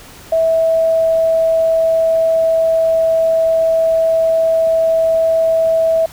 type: tone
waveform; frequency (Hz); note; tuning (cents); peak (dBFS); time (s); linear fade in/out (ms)
sine; 652; E5; -19; -10; 0.32-6.06; 5
effects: pink hiss -38 dBFS RMS until 6.12 s